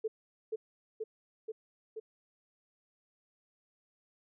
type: tone with echo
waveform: sine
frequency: 439.5 Hz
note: A4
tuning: 2 cents flat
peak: -30 dBFS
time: 0.04-0.08 s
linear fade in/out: 10 ms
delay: 480 ms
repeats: 4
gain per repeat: -2 dB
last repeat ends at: 2 s
effects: none